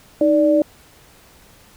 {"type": "tone pair together", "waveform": "sine", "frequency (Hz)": [311.1, 585.6], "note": ["D#4", "D5"], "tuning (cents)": [0, -5], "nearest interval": "major seventh", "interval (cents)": 1095, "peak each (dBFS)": [-15, -14], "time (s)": [0.21, 0.62], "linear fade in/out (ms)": 2, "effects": ["pink hiss -49 dBFS RMS until 1.76 s"]}